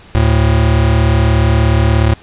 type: tone pair together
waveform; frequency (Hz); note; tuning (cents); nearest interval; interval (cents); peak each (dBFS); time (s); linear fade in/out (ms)
square; 74.1 / 111.02; D2 / A2; +16 / +16; perfect fifth; 700; -12; 0.15-2.14; 0
effects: pink hiss -40 dBFS RMS until 2.22 s + resampled to 8000 Hz